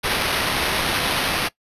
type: noise with sample-and-hold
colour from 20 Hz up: violet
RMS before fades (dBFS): -22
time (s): 0.03-1.49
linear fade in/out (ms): 20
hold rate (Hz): 7350
effects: noise-tail reverb RT60 0.1 s tail -20 dB re dry + resampled to 32000 Hz